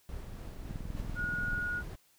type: noise with tremolo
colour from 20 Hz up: brown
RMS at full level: -41 dBFS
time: 0.09-1.01 s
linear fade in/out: 0 ms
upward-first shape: triangle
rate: 3.6 Hz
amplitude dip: 30%
type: click train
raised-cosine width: 5 ms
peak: -28 dBFS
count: 20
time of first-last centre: 0.71-1.628 s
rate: 20.7 Hz
type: noise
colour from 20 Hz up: brown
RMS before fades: -41 dBFS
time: 0.96-1.96 s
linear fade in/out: 10 ms
type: tone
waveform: sine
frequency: 1445 Hz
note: F#6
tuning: 41 cents flat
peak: -32 dBFS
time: 1.15-1.83 s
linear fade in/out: 50 ms
effects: white hiss -67 dBFS RMS until 2.18 s